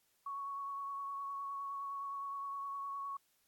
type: tone with vibrato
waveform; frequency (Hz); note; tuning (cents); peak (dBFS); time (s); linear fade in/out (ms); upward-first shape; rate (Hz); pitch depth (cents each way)
sine; 1112; C#6; +5; -39; 0.26-3.17; 5; sine; 9.7; 15
effects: white hiss -75 dBFS RMS until 3.47 s + AAC 64 kbps